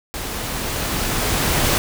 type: noise with level ramp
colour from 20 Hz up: pink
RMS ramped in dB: -28 to -17 dBFS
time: 0.14-1.78 s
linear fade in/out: 0 ms
effects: none